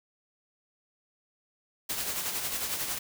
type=noise with tremolo; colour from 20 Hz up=white; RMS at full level=-31 dBFS; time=1.89-2.99 s; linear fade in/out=10 ms; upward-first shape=sine; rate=11 Hz; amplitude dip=45%; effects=none